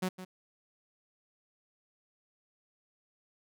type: tone with echo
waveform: sawtooth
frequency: 185 Hz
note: F#3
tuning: in tune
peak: -26 dBFS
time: 0.02-0.09 s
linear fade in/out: 10 ms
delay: 160 ms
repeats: 1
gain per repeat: -12 dB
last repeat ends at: 0.25 s
effects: none